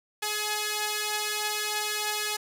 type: tone pair together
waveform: 5% pulse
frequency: 421.9 / 847 Hz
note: G#4 / G#5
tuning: +27 / +34 cents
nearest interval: octave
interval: 1207 cents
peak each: -19 dBFS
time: 0.22-2.37 s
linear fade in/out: 10 ms
effects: none